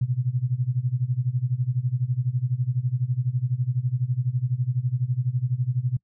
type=tone with tremolo; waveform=sine; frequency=125.1 Hz; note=B2; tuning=23 cents sharp; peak=-18 dBFS; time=0.01-5.97 s; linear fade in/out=5 ms; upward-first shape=sine; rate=12 Hz; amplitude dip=90%; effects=noise-tail reverb RT60 0.1 s tail -26 dB re dry